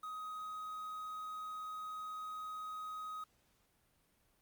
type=tone with quantisation; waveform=triangle; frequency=1258 Hz; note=D#6; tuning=19 cents sharp; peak=-40 dBFS; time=0.03-3.24 s; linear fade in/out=5 ms; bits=10; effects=pink hiss -74 dBFS RMS until 4.41 s + Opus 32 kbps